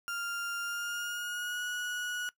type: tone with pitch glide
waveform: 35% pulse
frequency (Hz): 1396.9 to 1460.4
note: F6 to F#6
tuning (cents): 0 to -23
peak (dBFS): -32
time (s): 0.08-2.29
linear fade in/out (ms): 0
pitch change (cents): +77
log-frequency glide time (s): 0.61-1.64
effects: noise-tail reverb RT60 0.1 s tail -19 dB re dry